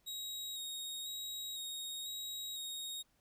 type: tone with vibrato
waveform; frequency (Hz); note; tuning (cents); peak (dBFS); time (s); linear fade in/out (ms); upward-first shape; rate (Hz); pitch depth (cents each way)
sawtooth; 3780; A#7; +23; -38; 0.06-3.03; 20; square; 1; 15
effects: pink hiss -75 dBFS RMS until 3.2 s